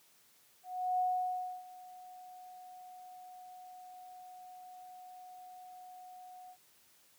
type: tone with ADSR envelope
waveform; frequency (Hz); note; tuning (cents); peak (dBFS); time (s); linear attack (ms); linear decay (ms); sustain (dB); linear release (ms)
sine; 733; F#5; -16; -28; 0.63-6.57; 360; 640; -21; 68
effects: white hiss -66 dBFS RMS until 7.18 s + high-pass 80 Hz 12 dB/octave